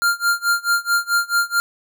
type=tone with tremolo; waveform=square; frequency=1396.9 Hz; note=F6; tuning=in tune; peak=-14 dBFS; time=0.02-1.6 s; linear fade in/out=0 ms; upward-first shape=sine; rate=4.6 Hz; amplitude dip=95%; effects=none